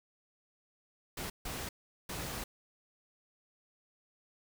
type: noise bursts at uneven times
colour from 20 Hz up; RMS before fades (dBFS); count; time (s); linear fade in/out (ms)
pink; -40; 3; 1.17-1.3 / 1.45-1.69 / 2.09-2.44; 5
effects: none

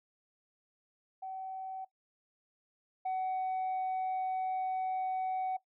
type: tone pair in turn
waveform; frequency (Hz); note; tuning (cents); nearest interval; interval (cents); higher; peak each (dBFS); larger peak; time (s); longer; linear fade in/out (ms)
sine; 760 / 750.4; F#5 / F#5; +46 / +24; unison; 22; first; -38 / -29; second; 1.22-1.85 / 3.05-5.57; second; 10
effects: noise-tail reverb RT60 0.1 s tail -17 dB re dry + tanh soft clip ceiling -30 dBFS

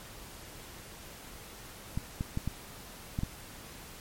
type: clicks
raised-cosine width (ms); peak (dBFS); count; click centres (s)
5; -19; 6; 1.975 / 2.209 / 2.374 / 2.476 / 3.189 / 3.234
effects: pink hiss -48 dBFS RMS until 4 s + MP3 64 kbps

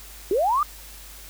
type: linear sweep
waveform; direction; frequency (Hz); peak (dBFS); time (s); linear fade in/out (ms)
sine; up; 349.2 to 1244.5; -18; 0.31-0.63; 2
effects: added 50 Hz sine -44 dBFS peak until 1.29 s + white hiss -44 dBFS RMS until 1.29 s

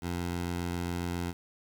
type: tone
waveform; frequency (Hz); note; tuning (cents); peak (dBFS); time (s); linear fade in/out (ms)
15% pulse; 87.31; F2; 0; -25; 0.01-1.34; 50
effects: 9-bit

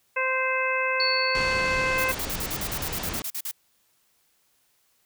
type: harmonic tone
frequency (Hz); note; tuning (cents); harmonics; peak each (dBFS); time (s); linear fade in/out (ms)
520; C5; -11; 1 / 2 / 3 / 4 / 5; -29 / -29 / -29 / -29 / -29; 0.16-2.12; 10
type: tone with exponential decay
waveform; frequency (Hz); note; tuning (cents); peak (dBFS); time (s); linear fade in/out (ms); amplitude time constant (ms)
sine; 4435; C#8; 0; -22; 1-2.84; 1; 400
type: low-pass noise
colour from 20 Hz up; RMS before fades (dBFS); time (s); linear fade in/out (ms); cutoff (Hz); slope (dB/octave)
pink; -33; 1.35-3.22; 0; 7600; 24
type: noise bursts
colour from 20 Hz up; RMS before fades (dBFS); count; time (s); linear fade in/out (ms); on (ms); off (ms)
blue; -31; 15; 1.98-3.513; 5; 63; 42
effects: white hiss -67 dBFS RMS until 5.05 s

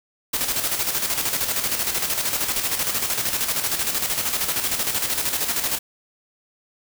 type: noise with tremolo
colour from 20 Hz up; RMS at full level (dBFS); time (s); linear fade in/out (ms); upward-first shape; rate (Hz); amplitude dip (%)
white; -22; 0.33-5.79; 10; square; 13; 50
effects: none

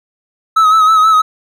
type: tone with vibrato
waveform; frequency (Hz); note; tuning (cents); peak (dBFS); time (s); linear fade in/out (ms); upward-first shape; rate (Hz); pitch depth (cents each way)
triangle; 1286; E6; -43; -4; 0.56-1.22; 10; sine; 6.2; 44
effects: none

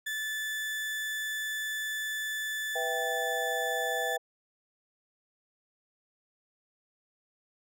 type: tone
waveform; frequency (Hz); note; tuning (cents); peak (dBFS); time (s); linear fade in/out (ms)
35% pulse; 1745; A6; -15; -30; 0.06-4.17; 10
type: chord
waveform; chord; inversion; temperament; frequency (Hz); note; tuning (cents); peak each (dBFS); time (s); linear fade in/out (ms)
sine; E minor; second; equal; 493.9 / 659.3 / 784; B4 / E5 / G5; 0 / 0 / 0; -35; 2.75-4.18; 10
effects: none

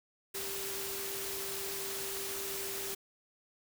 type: tone in noise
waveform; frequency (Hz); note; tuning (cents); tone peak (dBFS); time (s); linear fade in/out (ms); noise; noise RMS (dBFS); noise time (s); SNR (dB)
sine; 392; G4; 0; -43; 0.34-2.95; 10; white; -39; 0.34-2.95; -7
effects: none

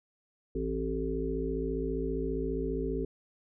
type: harmonic tone with a mistuned harmonic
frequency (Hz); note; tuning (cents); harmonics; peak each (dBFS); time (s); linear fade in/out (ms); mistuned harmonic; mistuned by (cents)
54.9; A1; -3; 1 / 3 / 5 / 7 / 8; -35 / -40 / -36 / -35 / -36; 0.55-3.05; 5; 5; -57
effects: none

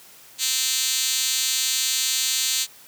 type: tone with high-pass filter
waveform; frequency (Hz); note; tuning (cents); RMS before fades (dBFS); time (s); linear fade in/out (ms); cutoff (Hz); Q
5% pulse; 260; C4; -11; -23; 0.38-2.67; 50; 4900; 4.2
effects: white hiss -48 dBFS RMS until 2.87 s + high-pass 80 Hz 12 dB/octave

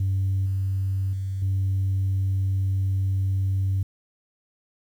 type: tone with level steps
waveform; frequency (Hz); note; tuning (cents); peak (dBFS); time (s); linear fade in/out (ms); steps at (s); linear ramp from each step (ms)
sine; 96.1; G2; -34; -19 / -21 / -25 / -19; 0-3.83; 5; 0.46 / 1.13 / 1.42; 2
effects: tanh soft clip ceiling -18 dBFS + 9-bit

